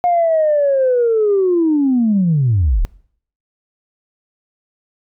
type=linear sweep; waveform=sine; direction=down; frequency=716 to 31.42 Hz; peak=-10 dBFS; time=0.04-2.85 s; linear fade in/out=0 ms; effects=noise-tail reverb RT60 0.6 s tail -23 dB re dry + tanh soft clip ceiling -7 dBFS